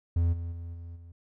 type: tone with level steps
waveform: triangle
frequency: 84.9 Hz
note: F2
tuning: 48 cents flat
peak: -20 / -30 / -34 / -37 / -43 dBFS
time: 0.16-1.12 s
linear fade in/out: 5 ms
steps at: 0.32 / 0.51 / 0.73 / 0.95 s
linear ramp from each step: 20 ms
effects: none